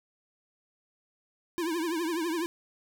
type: tone with vibrato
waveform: square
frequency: 332 Hz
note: E4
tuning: 12 cents sharp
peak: -29 dBFS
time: 1.58-2.46 s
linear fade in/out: 0 ms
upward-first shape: triangle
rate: 12 Hz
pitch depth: 140 cents each way
effects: none